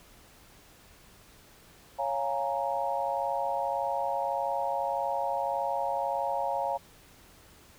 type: chord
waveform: sine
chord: Bb minor seventh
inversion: first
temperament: equal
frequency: 554.4 / 698.5 / 830.6 / 932.3 Hz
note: Db5 / F5 / Ab5 / Bb5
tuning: 0 / 0 / 0 / 0 cents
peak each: -33 dBFS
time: 1.98-6.78 s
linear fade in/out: 20 ms
effects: pink hiss -56 dBFS RMS until 7.78 s